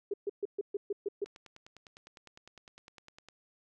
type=tone bursts; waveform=sine; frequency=404 Hz; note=G#4; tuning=48 cents flat; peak=-30 dBFS; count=8; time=0.11-1.244 s; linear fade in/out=5 ms; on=28 ms; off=130 ms
type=click train; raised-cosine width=0.2 ms; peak=-34 dBFS; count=21; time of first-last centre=1.26-3.286 s; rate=9.87 Hz
effects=none